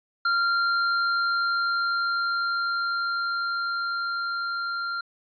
square tone with level ramp, 1386 Hz, F6, 14 cents flat, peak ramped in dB -21 to -28 dBFS, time 0.25-5.01 s, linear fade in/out 5 ms, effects resampled to 11025 Hz

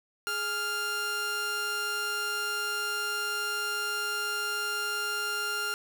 sawtooth tone pair together, 416.1 / 1396.9 Hz, G#4 / F6, +3 / 0 cents, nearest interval octave + major sixth, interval 2097 cents, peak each -36 / -26 dBFS, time 0.27-5.74 s, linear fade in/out 0 ms, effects none

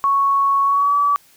sine tone with pitch glide, 1108.7 to 1147.8 Hz, C#6 to D6, 0 to -40 cents, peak -13 dBFS, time 0.04-1.16 s, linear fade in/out 0 ms, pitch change +60 cents, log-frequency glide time 0.64-0.96 s, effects white hiss -52 dBFS RMS until 1.36 s

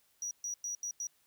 triangle tone bursts at uneven times, 5800 Hz, F#8, 35 cents flat, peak -34 dBFS, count 5, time 0.22-0.31 / 0.44-0.54 / 0.64-0.75 / 0.83-0.91 / 1-1.07 s, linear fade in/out 2 ms, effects white hiss -71 dBFS RMS until 1.26 s

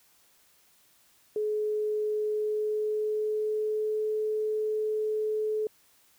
sine tone with pitch glide, 425.1 to 430.3 Hz, G#4 to A4, +40 to -39 cents, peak -26 dBFS, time 1.36-5.67 s, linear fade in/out 2 ms, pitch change +21 cents, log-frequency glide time 2.26-4.08 s, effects white hiss -63 dBFS RMS until 6.18 s

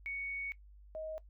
sine tone pair in turn, 2227 / 629.5 Hz, C#7 / D#5, +7 / +20 cents, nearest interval octave + minor seventh, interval 2187 cents, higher first, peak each -37 / -39 dBFS, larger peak first, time 0.06-0.52 / 0.95-1.18 s, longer first, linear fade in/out 0 ms, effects noise-tail reverb RT60 0.1 s tail -18 dB re dry + added 50 Hz sine -54 dBFS peak until 1.29 s

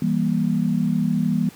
sine chord, E diminished, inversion none, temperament just, 164.81 / 197.78 / 237.3 Hz, E3 / G3 / Bb3, 0 / +16 / +31 cents, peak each -22 dBFS, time 0.02-1.49 s, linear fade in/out 2 ms, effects pink hiss -46 dBFS RMS until 1.55 s + high-pass 100 Hz 12 dB/octave

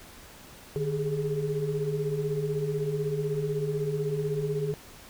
sine tone cluster, 151.8 / 405.1 / 421.1 Hz, D#3 / G#4 / G#4, -42 / -43 / +24 cents, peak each -30 / -34 / -30 dBFS, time 0.76-4.74 s, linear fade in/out 0 ms, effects pink hiss -49 dBFS RMS until 5.09 s

